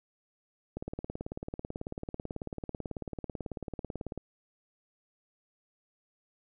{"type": "click train", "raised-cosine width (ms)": 2, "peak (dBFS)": -23, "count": 63, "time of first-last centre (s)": [0.77, 4.177], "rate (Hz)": 18.2, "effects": []}